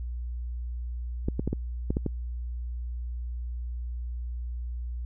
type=clicks; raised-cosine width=3 ms; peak=-14 dBFS; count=7; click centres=1.285 / 1.395 / 1.476 / 1.53 / 1.905 / 1.969 / 2.063 s; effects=added 60 Hz sine -31 dBFS peak until 5.05 s